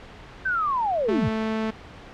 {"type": "linear sweep", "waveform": "sine", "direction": "down", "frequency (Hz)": [1572, 77.78], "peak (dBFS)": -21, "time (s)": [0.45, 1.29], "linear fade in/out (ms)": 10}
{"type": "tone", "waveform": "sawtooth", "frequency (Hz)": 220, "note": "A3", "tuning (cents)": 0, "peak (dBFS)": -20, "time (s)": [1.08, 1.71], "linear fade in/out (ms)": 10}
{"effects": ["pink hiss -43 dBFS RMS until 2.13 s", "low-pass 3000 Hz 12 dB/octave"]}